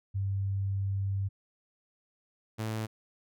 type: tone pair in turn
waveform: sine / sawtooth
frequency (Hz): 98 / 110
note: G2 / A2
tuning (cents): 0 / 0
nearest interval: major second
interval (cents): 200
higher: second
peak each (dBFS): -28 / -28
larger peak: neither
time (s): 0.14-1.29 / 2.58-2.87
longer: first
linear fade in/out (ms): 20
effects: none